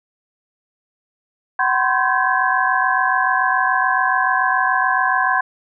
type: tone cluster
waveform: sine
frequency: 752 / 1013 / 1060 / 1553 / 1682 Hz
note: F#5 / B5 / C6 / G6 / G#6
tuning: +28 / +44 / +22 / -17 / +22 cents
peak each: -21 dBFS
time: 1.59-5.41 s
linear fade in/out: 5 ms
effects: none